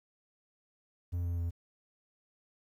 triangle tone with pitch steps, 87.31 / 86.21 / 85.12 Hz, F2 / F2 / F2, 0 / -22 / -44 cents, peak -29 dBFS, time 1.12-1.51 s, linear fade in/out 20 ms, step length 130 ms, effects 11-bit

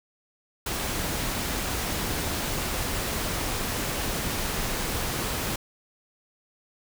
pink noise, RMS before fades -29 dBFS, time 0.66-5.56 s, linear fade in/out 5 ms, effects none

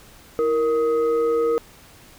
sine tone with frequency modulation, 466.2 Hz, A#4, in tune, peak -17 dBFS, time 0.39-1.58 s, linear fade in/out 0 ms, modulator 793 Hz, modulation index 0.48, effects pink hiss -48 dBFS RMS until 2.18 s

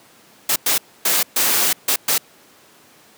white noise bursts at uneven times, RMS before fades -17 dBFS, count 6, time 0.49-0.56 / 0.66-0.78 / 1.05-1.23 / 1.36-1.73 / 1.88-1.96 / 2.08-2.18 s, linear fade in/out 5 ms, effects pink hiss -49 dBFS RMS until 3.17 s + high-pass 200 Hz 12 dB/octave

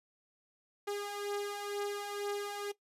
sawtooth beating tone pair, 406.3 / 408.4 Hz, G#4 / G#4, -38 / -29 cents, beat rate 2.1 Hz, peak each -38 / -34 dBFS, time 0.87-2.72 s, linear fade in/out 10 ms, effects noise-tail reverb RT60 0.1 s tail -17 dB re dry + resampled to 32000 Hz

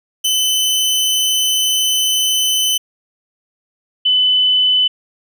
sawtooth / sine tone pair in turn, 3034 / 3010 Hz, F#7 / F#7, +43 / +29 cents, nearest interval unison, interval 14 cents, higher first, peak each -10 dBFS, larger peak neither, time 0.24-2.78 / 4.05-4.88 s, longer first, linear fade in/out 10 ms, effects none

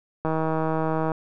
click train, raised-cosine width 1 ms, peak -12 dBFS, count 139, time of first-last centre 0.25-1.118 s, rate 159 Hz, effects none

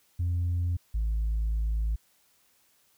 sine tone pair in turn, 87.31 / 54.39 Hz, F2 / A1, 0 / -19 cents, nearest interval minor sixth, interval 819 cents, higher first, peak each -23 dBFS, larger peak neither, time 0.19-0.77 / 0.94-1.96 s, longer second, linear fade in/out 10 ms, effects tanh soft clip ceiling -23 dBFS + white hiss -66 dBFS RMS until 2.97 s

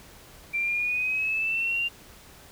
sine exponential sweep, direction up, 2349 to 2794 Hz, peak -24 dBFS, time 0.53-1.89 s, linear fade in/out 20 ms, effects pink hiss -50 dBFS RMS until 2.51 s

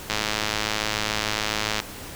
click train, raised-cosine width 0.2 ms, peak -6 dBFS, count 183, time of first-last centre 0.1-1.801 s, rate 107 Hz, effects pink hiss -38 dBFS RMS until 2.15 s

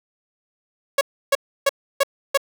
sawtooth tone bursts, 554.4 Hz, C#5, in tune, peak -10 dBFS, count 5, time 0.98-2.375 s, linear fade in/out 5 ms, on 31 ms, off 310 ms, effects none

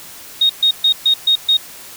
sine tone bursts, 3729 Hz, A#7, in tune, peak -9 dBFS, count 6, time 0.41-1.57 s, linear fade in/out 5 ms, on 85 ms, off 130 ms, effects white hiss -36 dBFS RMS until 1.96 s

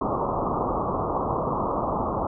white low-pass noise, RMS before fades -26 dBFS, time 0.01-2.27 s, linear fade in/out 5 ms, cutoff 1200 Hz, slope 96 dB/octave, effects none

